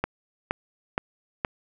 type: click train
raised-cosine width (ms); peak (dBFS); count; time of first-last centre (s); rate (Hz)
0.5; -9; 4; 0.04-1.448; 2.13
effects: none